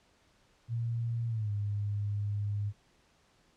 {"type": "tone with pitch glide", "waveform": "sine", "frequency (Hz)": [116.54, 102.63], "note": ["A#2", "G#2"], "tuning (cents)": [0, -20], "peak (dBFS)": -30, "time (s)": [0.68, 2.73], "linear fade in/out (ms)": 50, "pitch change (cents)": -220, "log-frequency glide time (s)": [1.28, 1.51], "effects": ["pink hiss -67 dBFS RMS until 3.56 s", "low-pass 7000 Hz 12 dB/octave"]}